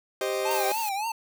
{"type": "chord", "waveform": "40% pulse", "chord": "C minor", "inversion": "second", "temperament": "equal", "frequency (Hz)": [392, 523.3, 622.3], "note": ["G4", "C5", "Eb5"], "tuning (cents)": [0, 0, 0], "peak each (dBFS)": [-29, -30, -30], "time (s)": [0.21, 0.72], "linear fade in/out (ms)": 2}
{"type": "tone with vibrato", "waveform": "square", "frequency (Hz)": 842, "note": "G#5", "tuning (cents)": 24, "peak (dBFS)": -28, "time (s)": [0.45, 1.12], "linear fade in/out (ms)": 5, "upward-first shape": "triangle", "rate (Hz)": 3.6, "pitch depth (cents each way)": 170}
{"type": "noise", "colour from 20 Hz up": "blue", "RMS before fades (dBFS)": -35, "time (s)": [0.51, 0.89], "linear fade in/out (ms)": 0}
{"effects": []}